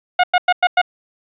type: tone bursts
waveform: sawtooth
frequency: 721 Hz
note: F#5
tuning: 45 cents flat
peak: -6 dBFS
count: 5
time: 0.19-0.816 s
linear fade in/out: 5 ms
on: 46 ms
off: 99 ms
effects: resampled to 8000 Hz + 7-bit